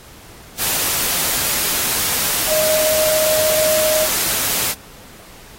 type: tone in noise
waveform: sine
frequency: 622.3 Hz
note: D#5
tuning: in tune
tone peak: -16 dBFS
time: 2.47-4.08 s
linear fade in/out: 50 ms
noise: white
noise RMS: -19 dBFS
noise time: 0.57-4.75 s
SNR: 0 dB
effects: pink hiss -42 dBFS RMS until 5.58 s + AAC 48 kbps